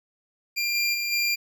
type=tone with level steps; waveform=25% pulse; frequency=2388 Hz; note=D7; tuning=28 cents sharp; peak=-20 / -18 / -22 / -18 dBFS; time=0.56-1.36 s; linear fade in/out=20 ms; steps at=0.74 / 0.93 / 1.11 s; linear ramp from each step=20 ms; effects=none